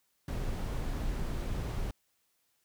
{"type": "noise", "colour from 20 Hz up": "brown", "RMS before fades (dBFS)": -34, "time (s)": [0.28, 1.91], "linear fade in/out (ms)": 2, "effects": ["white hiss -75 dBFS RMS until 2.64 s"]}